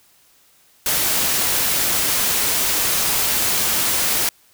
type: noise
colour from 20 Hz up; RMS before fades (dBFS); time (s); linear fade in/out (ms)
white; -19; 0.86-4.29; 2
effects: white hiss -55 dBFS RMS until 4.53 s